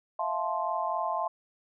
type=chord; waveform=sine; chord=F major seventh; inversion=third; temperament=just; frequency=654.8 / 698.5 / 873.1 / 1047.7 Hz; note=E5 / F5 / A5 / C6; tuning=-12 / 0 / -14 / +2 cents; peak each=-34 / -34 / -33 / -32 dBFS; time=0.19-1.28 s; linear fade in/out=5 ms; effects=none